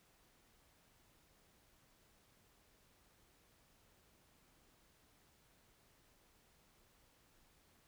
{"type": "silence", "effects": ["pink hiss -71 dBFS RMS until 7.87 s"]}